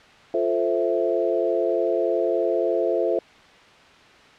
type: chord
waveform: sine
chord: F major seventh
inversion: none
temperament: equal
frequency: 349.2 / 440 / 523.3 / 659.3 Hz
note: F4 / A4 / C5 / E5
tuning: 0 / 0 / 0 / 0 cents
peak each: -25 dBFS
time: 0.34-3.19 s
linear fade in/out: 2 ms
effects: white hiss -49 dBFS RMS until 4.38 s + low-pass 3000 Hz 12 dB/octave